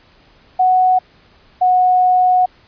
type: tone pair in turn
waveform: sine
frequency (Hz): 740 / 732.8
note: F#5 / F#5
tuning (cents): 0 / -17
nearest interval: unison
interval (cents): 17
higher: first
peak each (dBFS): -9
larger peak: neither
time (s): 0.59-0.99 / 1.61-2.46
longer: second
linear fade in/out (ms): 10
effects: pink hiss -50 dBFS RMS until 2.67 s + resampled to 11025 Hz